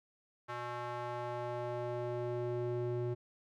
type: tone with band-pass filter sweep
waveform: square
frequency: 121.3 Hz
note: B2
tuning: 31 cents flat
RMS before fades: -38 dBFS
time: 0.48-3.15 s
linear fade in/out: 20 ms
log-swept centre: 1200 to 290 Hz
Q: 1.5
effects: none